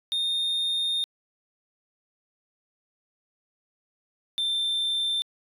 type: tone pair in turn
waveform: sine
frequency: 3663 / 3569 Hz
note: A#7 / A7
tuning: -31 / +24 cents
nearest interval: unison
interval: 45 cents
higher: first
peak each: -21 dBFS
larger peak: neither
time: 0.12-1.04 / 4.38-5.22 s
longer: first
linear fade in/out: 0 ms
effects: tanh soft clip ceiling -23 dBFS